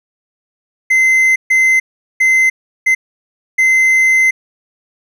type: tone bursts at uneven times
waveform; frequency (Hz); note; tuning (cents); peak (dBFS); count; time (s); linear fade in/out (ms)
triangle; 2063; C7; -25; -6; 5; 0.9-1.36 / 1.5-1.8 / 2.2-2.5 / 2.86-2.95 / 3.58-4.31; 10
effects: none